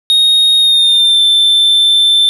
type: tone with pitch glide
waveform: triangle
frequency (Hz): 3729 to 3548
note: A#7 to A7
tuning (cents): 0 to +14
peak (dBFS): -5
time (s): 0.1-2.29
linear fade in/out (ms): 0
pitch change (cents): -86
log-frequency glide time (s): 0.59-1.21
effects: none